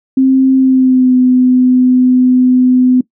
sine tone with pitch glide, 264 to 253 Hz, C4 to B3, +16 to +42 cents, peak -5 dBFS, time 0.17-3.01 s, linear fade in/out 5 ms, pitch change -74 cents, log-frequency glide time 0.56-1.15 s, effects noise-tail reverb RT60 0.1 s tail -20 dB re dry

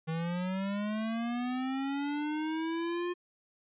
square linear sweep, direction up, 158.7 to 355.9 Hz, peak -32 dBFS, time 0.07-3.14 s, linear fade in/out 20 ms, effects resampled to 8000 Hz

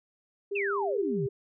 sine tone with vibrato, 400 Hz, G4, 35 cents sharp, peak -29 dBFS, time 0.51-1.29 s, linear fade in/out 10 ms, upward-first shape sine, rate 5.2 Hz, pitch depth 12 cents each way
sine exponential sweep, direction down, 2794 to 123.5 Hz, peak -29 dBFS, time 0.55-1.27 s, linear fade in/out 10 ms
effects none

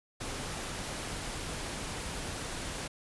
pink noise, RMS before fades -38 dBFS, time 0.2-2.88 s, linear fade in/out 10 ms, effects resampled to 24000 Hz

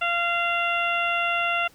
harmonic tone, 690 Hz, F5, 21 cents flat, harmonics 1 / 2 / 3 / 4 / 5, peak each -28 / -26 / -30 / -26 / -37 dBFS, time 0.01-1.68 s, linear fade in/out 10 ms, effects pink hiss -55 dBFS RMS until 1.74 s

